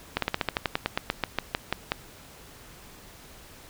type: slowing click train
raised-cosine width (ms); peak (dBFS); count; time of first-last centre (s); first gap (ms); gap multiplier
0.3; -8; 17; 0.17-1.919; 53; 1.09
effects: pink hiss -49 dBFS RMS until 3.69 s